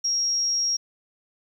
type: tone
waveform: sine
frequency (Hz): 5600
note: F8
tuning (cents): +4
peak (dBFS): -21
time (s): 0.04-0.77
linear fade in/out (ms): 10
effects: 9-bit